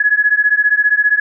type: beating tone pair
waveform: sine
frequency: 1681 / 1696 Hz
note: G#6 / G#6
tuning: +20 / +36 cents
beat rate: 15 Hz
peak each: -13 dBFS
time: 0-1.2 s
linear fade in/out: 5 ms
effects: none